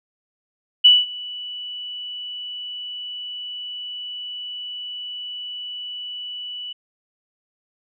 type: tone with ADSR envelope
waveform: sine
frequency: 2960 Hz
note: F#7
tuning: in tune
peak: -6 dBFS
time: 0.84-6.73 s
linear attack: 14 ms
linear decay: 200 ms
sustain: -23 dB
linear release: 9 ms
effects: none